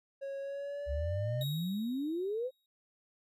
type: tone with pitch glide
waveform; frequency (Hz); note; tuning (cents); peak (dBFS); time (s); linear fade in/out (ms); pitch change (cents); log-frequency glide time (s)
triangle; 550 to 606.7; C#5 to D#5; -14 to -44; -35; 0.21-1.44; 20; +170; 0.4-1.33
type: exponential sweep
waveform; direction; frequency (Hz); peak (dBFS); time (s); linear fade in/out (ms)
sine; up; 65 to 532; -32; 0.86-2.51; 50
type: tone with exponential decay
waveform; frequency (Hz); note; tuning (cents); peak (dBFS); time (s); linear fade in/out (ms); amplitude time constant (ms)
45% pulse; 3788; A#7; +27; -38; 1.41-2.66; 2; 270
effects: none